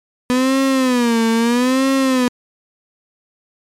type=tone with vibrato; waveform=35% pulse; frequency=247 Hz; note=B3; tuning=in tune; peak=-11 dBFS; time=0.3-2.28 s; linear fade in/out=0 ms; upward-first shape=sine; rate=0.77 Hz; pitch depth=150 cents each way; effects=low-pass 11000 Hz 12 dB/octave + MP3 96 kbps